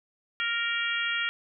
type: harmonic tone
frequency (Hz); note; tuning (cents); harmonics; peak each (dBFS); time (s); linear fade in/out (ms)
466.4; A#4; +1; 3 / 4 / 5 / 6 / 7; -31 / -32 / -33 / -34 / -34; 0.4-1.29; 0
effects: none